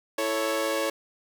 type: chord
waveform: sawtooth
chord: A major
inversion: second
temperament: equal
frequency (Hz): 329.6 / 440 / 554.4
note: E4 / A4 / C#5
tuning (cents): 0 / 0 / 0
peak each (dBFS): -28 / -28 / -23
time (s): 0.18-0.9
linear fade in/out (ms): 5
effects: none